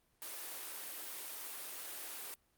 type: high-pass noise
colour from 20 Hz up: white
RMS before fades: -45 dBFS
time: 0.22-2.34 s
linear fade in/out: 0 ms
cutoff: 280 Hz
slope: 48 dB/octave
effects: pink hiss -75 dBFS RMS until 2.57 s + Opus 32 kbps